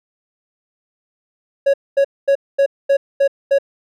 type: tone bursts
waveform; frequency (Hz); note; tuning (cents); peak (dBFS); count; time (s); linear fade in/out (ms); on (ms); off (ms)
triangle; 554.4; C#5; 0; -8; 7; 1.66-3.586; 10; 78; 230
effects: none